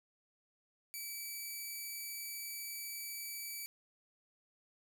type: tone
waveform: 5% pulse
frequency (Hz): 2304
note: D7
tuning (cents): -34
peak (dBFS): -32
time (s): 0.94-3.66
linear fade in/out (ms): 0
effects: none